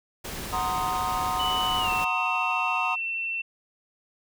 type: noise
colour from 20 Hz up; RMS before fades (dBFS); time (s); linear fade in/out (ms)
pink; -35; 0.24-2.05; 10
type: chord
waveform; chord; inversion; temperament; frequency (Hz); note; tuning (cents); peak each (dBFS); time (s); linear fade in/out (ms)
triangle; C half-diminished seventh; second; equal; 740 / 932.3 / 1046.5 / 1244.5; Gb5 / Bb5 / C6 / Eb6; 0 / 0 / 0 / 0; -29; 0.52-2.96; 20
type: tone with pitch glide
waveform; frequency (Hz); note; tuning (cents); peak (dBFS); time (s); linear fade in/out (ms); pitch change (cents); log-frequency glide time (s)
sine; 2972 to 2694; F#7 to E7; +7 to +37; -27; 1.39-3.42; 10; -170; 1.79-1.9
effects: none